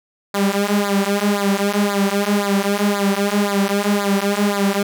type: tone with flanger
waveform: sawtooth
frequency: 201.6 Hz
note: G3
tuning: 49 cents sharp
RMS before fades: -18 dBFS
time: 0.34-4.83 s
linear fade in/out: 5 ms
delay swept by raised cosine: 0.34 to 6.04 ms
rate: 1.9 Hz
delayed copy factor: -0.95
effects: none